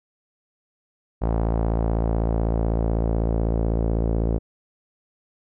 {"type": "tone with low-pass filter sweep", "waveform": "sawtooth", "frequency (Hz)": 56, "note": "A1", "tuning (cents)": 31, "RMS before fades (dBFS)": -22, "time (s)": [1.21, 4.39], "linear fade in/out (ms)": 20, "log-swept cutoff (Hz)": [790, 500], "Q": 1.5, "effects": []}